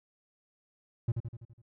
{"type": "tone with echo", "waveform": "triangle", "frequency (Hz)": 116, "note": "A#2", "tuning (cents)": -8, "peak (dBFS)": -23, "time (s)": [1.08, 1.12], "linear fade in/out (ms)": 5, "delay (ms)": 83, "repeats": 6, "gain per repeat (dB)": -5, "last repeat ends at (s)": 1.618, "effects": []}